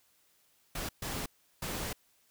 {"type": "noise bursts at uneven times", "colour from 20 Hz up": "pink", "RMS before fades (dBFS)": -37, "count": 3, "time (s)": [[0.75, 0.89], [1.02, 1.26], [1.62, 1.93]], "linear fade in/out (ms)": 5, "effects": ["white hiss -69 dBFS RMS until 2.3 s"]}